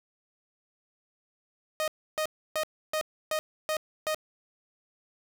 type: tone bursts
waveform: sawtooth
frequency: 621 Hz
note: D#5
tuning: 3 cents flat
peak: -23 dBFS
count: 7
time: 1.8-4.146 s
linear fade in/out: 0 ms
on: 78 ms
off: 300 ms
effects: none